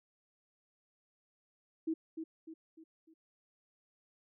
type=tone with echo; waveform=sine; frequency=322 Hz; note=E4; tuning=41 cents flat; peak=-31 dBFS; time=1.87-1.94 s; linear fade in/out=10 ms; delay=300 ms; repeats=4; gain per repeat=-7 dB; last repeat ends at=3.14 s; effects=none